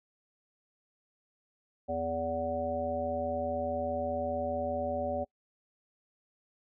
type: harmonic tone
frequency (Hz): 82.41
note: E2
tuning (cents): 0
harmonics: 1 / 3 / 5 / 7 / 9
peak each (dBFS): -42 / -39 / -43 / -32 / -36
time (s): 1.88-5.25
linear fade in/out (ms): 20
effects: noise-tail reverb RT60 0.1 s tail -24 dB re dry